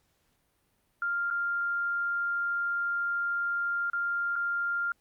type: tone with dropouts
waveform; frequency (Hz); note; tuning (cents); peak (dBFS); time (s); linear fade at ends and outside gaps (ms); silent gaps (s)
sine; 1396.9; F6; 0; -27; 1.02-4.92; 2; 1.303-1.309 / 3.9-3.932 / 4.357-4.361
effects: pink hiss -72 dBFS RMS until 5 s + Opus 48 kbps